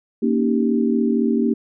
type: chord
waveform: sine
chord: Eb dominant seventh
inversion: second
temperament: equal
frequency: 233.1 / 277.2 / 311.1 / 392 Hz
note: Bb3 / Db4 / Eb4 / G4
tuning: 0 / 0 / 0 / 0 cents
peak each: -18 / -23 / -24 / -23 dBFS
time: 0.22-1.54 s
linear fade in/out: 10 ms
effects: none